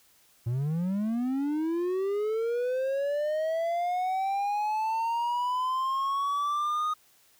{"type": "linear sweep", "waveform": "triangle", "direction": "up", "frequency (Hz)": [112.8, 1244.5], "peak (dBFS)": -24, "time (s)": [0.46, 6.94], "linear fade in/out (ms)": 10, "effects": ["white hiss -62 dBFS RMS until 7.39 s"]}